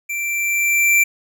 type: tone with level ramp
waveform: square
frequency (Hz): 2349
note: D7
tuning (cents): 0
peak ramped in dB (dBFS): -23 to -11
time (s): 0.09-1.04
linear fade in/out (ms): 10
effects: none